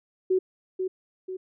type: tone with echo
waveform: sine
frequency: 373.5 Hz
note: F#4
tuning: 16 cents sharp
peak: -19 dBFS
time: 0.3-0.39 s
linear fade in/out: 10 ms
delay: 490 ms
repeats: 2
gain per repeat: -6 dB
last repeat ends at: 1.37 s
effects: none